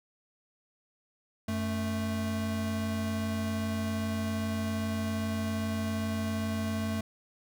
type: tone pair together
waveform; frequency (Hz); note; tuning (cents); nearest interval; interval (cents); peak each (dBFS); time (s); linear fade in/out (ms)
square; 92.5 / 220; F#2 / A3; 0 / 0; octave + minor third; 1500; -35 / -32; 1.48-7.01; 5
effects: none